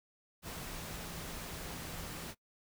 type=tone in noise; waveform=sine; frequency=165.6 Hz; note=E3; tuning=8 cents sharp; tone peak=-52 dBFS; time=0.42-2.35 s; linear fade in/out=50 ms; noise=pink; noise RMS=-44 dBFS; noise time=0.42-2.35 s; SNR=-11 dB; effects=noise-tail reverb RT60 0.1 s tail -21 dB re dry